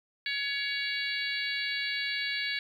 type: harmonic tone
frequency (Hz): 562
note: C#5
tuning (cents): +24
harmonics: 3 / 4 / 5 / 6 / 7 / 8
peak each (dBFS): -35 / -34 / -40 / -41 / -37 / -39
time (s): 0.26-2.59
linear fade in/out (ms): 2
effects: 10-bit